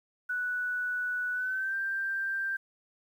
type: tone with pitch glide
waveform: sine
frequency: 1480 to 1577.1 Hz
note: F#6 to G6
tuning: 0 to +10 cents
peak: -29 dBFS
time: 0.29-2.57 s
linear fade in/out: 10 ms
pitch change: +110 cents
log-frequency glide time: 1.33-1.76 s
effects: 10-bit